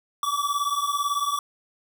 square beating tone pair, 1141 / 1159 Hz, C#6 / D6, +50 / -23 cents, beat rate 18 Hz, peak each -27 dBFS, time 0.23-1.39 s, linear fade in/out 2 ms, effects none

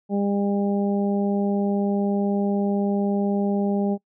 harmonic tone, 201 Hz, G3, 44 cents sharp, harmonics 1 / 2 / 3 / 4, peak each -21 / -27 / -31 / -33 dBFS, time 0.09-3.98 s, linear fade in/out 50 ms, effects noise-tail reverb RT60 0.1 s tail -24 dB re dry

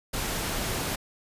pink noise, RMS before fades -30 dBFS, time 0.13-0.96 s, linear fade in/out 10 ms, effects resampled to 32000 Hz

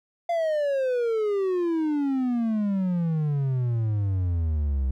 triangle exponential sweep, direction down, 694 to 64 Hz, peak -20 dBFS, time 0.29-4.91 s, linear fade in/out 5 ms, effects none

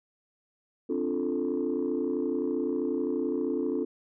sine chord, D minor seventh, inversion third, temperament equal, 261.6 / 293.7 / 349.2 / 440 Hz, C4 / D4 / F4 / A4, 0 / 0 / 0 / 0 cents, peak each -31 dBFS, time 0.89-3.85 s, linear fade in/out 10 ms, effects tanh soft clip ceiling -20 dBFS

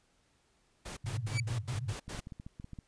pink noise bursts, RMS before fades -43 dBFS, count 7, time 0.85-2.206 s, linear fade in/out 10 ms, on 120 ms, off 86 ms
white band-pass noise, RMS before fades -36 dBFS, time 1.04-1.93 s, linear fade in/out 10 ms, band 100 to 130 Hz, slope 96 dB/octave
sawtooth tone with exponential growth, 2300 Hz, D7, 37 cents flat, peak -26 dBFS, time 1.27-1.4 s, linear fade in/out 2 ms, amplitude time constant 28 ms
clicks, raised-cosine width 5 ms, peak -32 dBFS, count 11, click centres 2.081 / 2.148 / 2.191 / 2.271 / 2.322 / 2.399 / 2.465 / 2.599 / 2.644 / 2.733 / 2.788 s
effects pink hiss -71 dBFS RMS until 2.87 s + resampled to 22050 Hz

